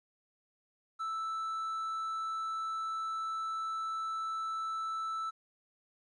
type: tone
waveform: triangle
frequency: 1318.5 Hz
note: E6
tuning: in tune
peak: -32 dBFS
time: 0.99-5.31 s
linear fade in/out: 20 ms
effects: resampled to 22050 Hz + 12-bit